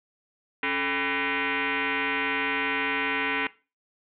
sine tone with frequency modulation, 277.2 Hz, C#4, in tune, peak -24 dBFS, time 0.63-3.47 s, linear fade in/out 2 ms, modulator 358 Hz, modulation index 7.1, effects noise-tail reverb RT60 0.3 s tail -19 dB re dry

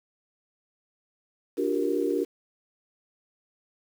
sine chord, G minor seventh, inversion second, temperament equal with one note detuned, 293.7 / 356.8 / 392 / 466.2 Hz, D4 / F4 / G4 / Bb4, 0 / +37 / 0 / 0 cents, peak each -29 dBFS, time 1.57-2.25 s, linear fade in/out 20 ms, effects 8-bit

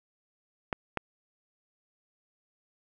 clicks, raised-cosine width 0.5 ms, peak -14 dBFS, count 2, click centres 0.728 / 0.973 s, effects none

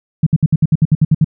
sine tone bursts, 155.56 Hz, D#3, in tune, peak -6 dBFS, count 11, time 0.23-1.245 s, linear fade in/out 5 ms, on 35 ms, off 63 ms, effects none

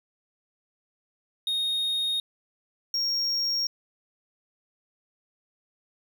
triangle tone pair in turn, 3717 / 5569 Hz, A#7 / F8, -6 / -6 cents, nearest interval perfect fifth, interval 700 cents, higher second, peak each -23 dBFS, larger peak neither, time 1.47-2.2 / 2.94-3.67 s, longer neither, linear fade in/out 2 ms, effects 10-bit

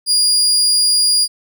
30% pulse tone, 4847 Hz, D#8, 46 cents flat, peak -8 dBFS, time 0.06-1.28 s, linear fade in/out 50 ms, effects none

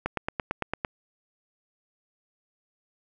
click train, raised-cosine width 0.5 ms, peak -12 dBFS, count 8, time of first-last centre 0.06-0.848 s, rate 8.88 Hz, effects none

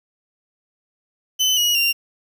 30% pulse tone with pitch steps, 3031 / 2905 / 2775 Hz, F#7 / F#7 / F7, +41 / -32 / -12 cents, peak -13 dBFS, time 1.39-1.93 s, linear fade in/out 20 ms, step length 180 ms, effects 8-bit

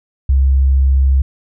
sine tone, 67.1 Hz, C2, 44 cents sharp, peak -8 dBFS, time 0.29-1.22 s, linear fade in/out 5 ms, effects none

